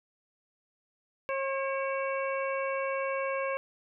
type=harmonic tone with a mistuned harmonic; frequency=541 Hz; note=C#5; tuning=42 cents flat; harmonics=1 / 2 / 3 / 4 / 5; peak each=-31 / -35 / -40 / -39 / -42 dBFS; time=1.29-3.57 s; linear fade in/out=0 ms; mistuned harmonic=4; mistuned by=+72 cents; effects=none

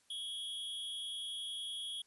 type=tone with amplitude modulation; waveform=square; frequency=3310 Hz; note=G#7; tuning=6 cents flat; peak=-37 dBFS; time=0.1-2.02 s; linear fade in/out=5 ms; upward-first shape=sine; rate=249 Hz; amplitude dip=70%; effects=white hiss -71 dBFS RMS until 2.06 s + resampled to 24000 Hz

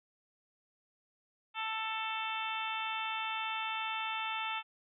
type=harmonic tone; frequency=442.1 Hz; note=A4; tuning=8 cents sharp; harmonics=2 / 3 / 4 / 5 / 6 / 7 / 8; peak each=-39 / -40 / -47 / -44 / -40 / -45 / -45 dBFS; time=1.54-4.63 s; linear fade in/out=50 ms; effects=none

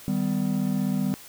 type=chord; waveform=triangle; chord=Eb augmented; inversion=none; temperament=equal with one note detuned; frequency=155.56 / 196 / 251.7 Hz; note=Eb3 / G3 / B3; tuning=0 / 0 / +33 cents; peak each=-28 / -23 / -26 dBFS; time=0.08-1.14 s; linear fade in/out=0 ms; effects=white hiss -46 dBFS RMS until 1.28 s

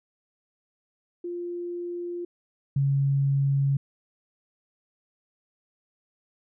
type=tone pair in turn; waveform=sine; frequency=349.2 / 138.58 Hz; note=F4 / C#3; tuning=0 / 0 cents; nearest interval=octave + major third; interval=1600 cents; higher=first; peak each=-30 / -20 dBFS; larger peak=second; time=1.24-2.25 / 2.76-3.77 s; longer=neither; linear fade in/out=5 ms; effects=none

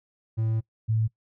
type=tone pair in turn; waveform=triangle / sine; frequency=111.4 / 110.76 Hz; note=A2 / A2; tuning=+22 / +12 cents; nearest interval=unison; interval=10 cents; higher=first; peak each=-21 dBFS; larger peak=neither; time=0.37-0.61 / 0.88-1.08 s; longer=first; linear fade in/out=20 ms; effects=noise-tail reverb RT60 0.1 s tail -21 dB re dry

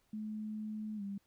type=tone with pitch glide; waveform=sine; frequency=214.6 to 199.08 Hz; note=A3 to G3; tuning=-43 to +27 cents; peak=-38 dBFS; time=0.13-1.18 s; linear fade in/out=5 ms; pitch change=-130 cents; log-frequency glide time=0.96-1.02 s; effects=pink hiss -75 dBFS RMS until 1.26 s

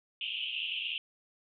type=band-pass noise; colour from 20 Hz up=white; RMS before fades=-36 dBFS; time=0.21-0.98 s; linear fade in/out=2 ms; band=2600 to 3200 Hz; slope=96 dB/octave; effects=none

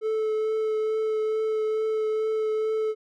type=tone with vibrato; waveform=triangle; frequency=435.7 Hz; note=A4; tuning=17 cents flat; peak=-21 dBFS; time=0.01-2.95 s; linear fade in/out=50 ms; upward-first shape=triangle; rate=2.3 Hz; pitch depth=13 cents each way; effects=none

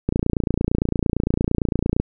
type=click train; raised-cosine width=3 ms; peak=-6 dBFS; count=56; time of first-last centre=0.09-2 s; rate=28.8 Hz; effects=none

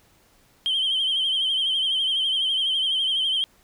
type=tone with vibrato; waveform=sine; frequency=3136 Hz; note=G7; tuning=in tune; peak=-19 dBFS; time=0.66-3.44 s; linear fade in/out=0 ms; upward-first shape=sine; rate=12 Hz; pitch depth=60 cents each way; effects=tanh soft clip ceiling -17 dBFS + pink hiss -59 dBFS RMS until 3.63 s

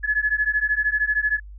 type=beating tone pair; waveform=sine; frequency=1700 / 1713 Hz; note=G#6 / A6; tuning=+40 / -47 cents; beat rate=13 Hz; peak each=-22 dBFS; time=0.03-1.4 s; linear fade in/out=20 ms; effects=added 50 Hz sine -37 dBFS peak until 1.58 s

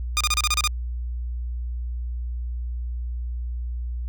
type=tone bursts; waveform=10% pulse; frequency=1220 Hz; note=D#6; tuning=34 cents flat; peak=-11 dBFS; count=8; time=0.17-0.675 s; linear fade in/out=0 ms; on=36 ms; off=31 ms; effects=added 60 Hz sine -26 dBFS peak until 4.08 s

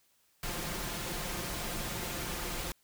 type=noise with comb filter; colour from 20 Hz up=pink; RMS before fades=-37 dBFS; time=0.43-2.72 s; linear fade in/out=2 ms; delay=5.7 ms; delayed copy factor=+0.5; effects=white hiss -70 dBFS RMS until 2.83 s

